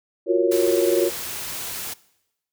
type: chord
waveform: sine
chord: Gb major seventh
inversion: third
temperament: equal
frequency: 349.2 / 370 / 466.2 / 554.4 Hz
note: F4 / Gb4 / Bb4 / Db5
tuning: 0 / 0 / 0 / 0 cents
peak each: -20 / -21 / -23 / -23 dBFS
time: 0.26-1.11 s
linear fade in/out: 50 ms
type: noise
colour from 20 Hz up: white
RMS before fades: -31 dBFS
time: 0.51-1.94 s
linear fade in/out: 10 ms
effects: noise-tail reverb RT60 0.9 s tail -21 dB re dry